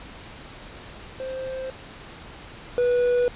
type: tone pair in turn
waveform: triangle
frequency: 523.3 / 489 Hz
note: C5 / B4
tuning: 0 / -17 cents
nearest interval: minor second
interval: 117 cents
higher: first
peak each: -27 / -16 dBFS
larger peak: second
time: 1.2-1.7 / 2.78-3.28 s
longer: neither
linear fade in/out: 0 ms
effects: pink hiss -42 dBFS RMS until 3.35 s + resampled to 8000 Hz